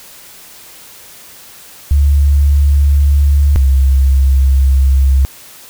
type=tone pair in turn; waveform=sine; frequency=71.3 / 67.09 Hz; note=C#2 / C2; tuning=+49 / +44 cents; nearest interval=minor second; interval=105 cents; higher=first; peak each=-6 dBFS; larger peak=neither; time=1.91-3.56 / 3.56-5.25 s; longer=second; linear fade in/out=0 ms; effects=white hiss -37 dBFS RMS until 5.69 s